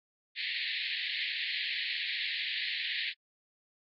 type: band-pass noise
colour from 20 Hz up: pink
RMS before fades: -35 dBFS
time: 0.35-3.14 s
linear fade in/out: 50 ms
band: 1800 to 4400 Hz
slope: 96 dB/octave
effects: AAC 32 kbps